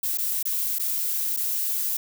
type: noise with dropouts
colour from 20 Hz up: violet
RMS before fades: -26 dBFS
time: 0.03-1.97 s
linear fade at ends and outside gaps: 5 ms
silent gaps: 0.175-0.183 / 0.428-0.453 / 0.786-0.795 / 1.366-1.371 s
effects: none